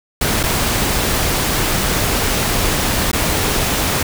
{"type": "noise with dropouts", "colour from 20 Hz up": "pink", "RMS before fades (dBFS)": -17, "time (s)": [0.21, 4.03], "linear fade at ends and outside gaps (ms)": 5, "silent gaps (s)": [[0.431, 0.435], [3.116, 3.13]], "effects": []}